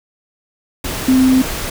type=tone in noise; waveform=sine; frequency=259.5 Hz; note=C4; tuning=14 cents flat; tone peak=-8 dBFS; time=1.08-1.42 s; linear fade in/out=5 ms; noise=pink; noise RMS=-23 dBFS; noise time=0.84-1.7 s; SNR=+12 dB; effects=none